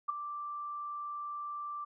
sine tone with ADSR envelope, 1174.7 Hz, D6, in tune, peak -26 dBFS, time 0.08-1.85 s, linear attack 15 ms, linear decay 10 ms, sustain -11 dB, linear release 12 ms, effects none

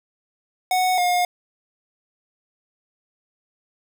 square tone pair in turn, 738 / 714.9 Hz, F#5 / F5, -5 / +40 cents, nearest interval minor second, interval 55 cents, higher first, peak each -18 dBFS, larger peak neither, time 0.71-0.98 / 0.98-1.25 s, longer neither, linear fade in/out 2 ms, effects none

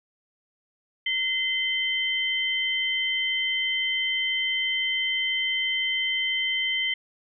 sine tone pair together, 2053 / 3103 Hz, C7 / G7, -33 / -18 cents, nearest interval perfect fifth, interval 715 cents, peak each -26 dBFS, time 1.06-6.94 s, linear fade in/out 5 ms, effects none

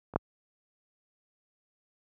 clicks, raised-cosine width 1 ms, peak -29 / -10 dBFS, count 2, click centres 0.138 / 0.16 s, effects high-pass 60 Hz 12 dB/octave

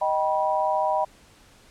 sine chord, Eb augmented, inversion none, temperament just, 622.3 / 777.8 / 972.3 Hz, Eb5 / G5 / B5, 0 / -14 / -27 cents, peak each -25 dBFS, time 0.01-1.05 s, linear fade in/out 10 ms, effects pink hiss -54 dBFS RMS until 1.7 s + low-pass 10000 Hz 12 dB/octave

